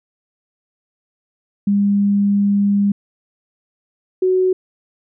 sine tone pair in turn, 201.7 / 371.4 Hz, G3 / F#4, +50 / +7 cents, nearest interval major seventh, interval 1057 cents, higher second, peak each -12 / -12 dBFS, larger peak neither, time 1.67-2.92 / 4.22-4.53 s, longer first, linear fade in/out 5 ms, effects none

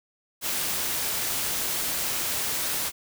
white noise, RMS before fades -28 dBFS, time 0.41-2.92 s, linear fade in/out 50 ms, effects none

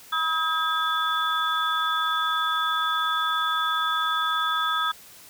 sine tone cluster, 970 / 1274 / 1611 / 3456 Hz, B5 / D#6 / G6 / A7, -31 / +41 / +47 / -32 cents, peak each -33 / -24 / -29 / -29 dBFS, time 0.12-4.92 s, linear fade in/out 10 ms, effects white hiss -48 dBFS RMS until 5.29 s

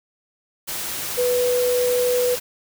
sine tone in noise, 493.9 Hz, B4, in tune, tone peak -17 dBFS, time 1.17-2.36 s, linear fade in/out 20 ms, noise white, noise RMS -28 dBFS, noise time 0.67-2.4 s, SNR +8 dB, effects none

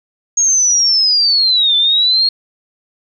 sine linear two-way sweep, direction down then up, 6600 to 3505 to 4301 Hz, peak -9 dBFS, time 0.37-2.29 s, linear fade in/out 5 ms, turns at 1.76 s, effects none

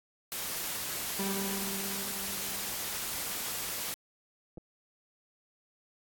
white noise, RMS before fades -36 dBFS, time 0.32-3.94 s, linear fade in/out 0 ms
30% pulse tone with exponential decay, 196 Hz, G3, in tune, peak -29 dBFS, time 1.19-3.77 s, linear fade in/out 2 ms, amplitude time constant 560 ms
clicks, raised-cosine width 2 ms, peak -33 dBFS, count 2, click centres 4.574 / 4.58 s
effects AAC 64 kbps

